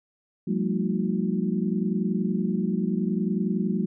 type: tone cluster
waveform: sine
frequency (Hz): 177.1 / 197.8 / 228.1 / 316.4 / 365.8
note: F3 / G3 / A#3 / D#4 / F#4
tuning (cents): +24 / +16 / -37 / +29 / -20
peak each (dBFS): -28 / -26 / -29 / -35 / -34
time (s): 0.47-3.86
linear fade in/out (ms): 10
effects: none